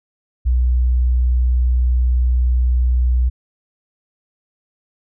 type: tone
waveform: sine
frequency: 61.74 Hz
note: B1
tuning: in tune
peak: -12 dBFS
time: 0.45-3.3 s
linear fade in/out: 20 ms
effects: none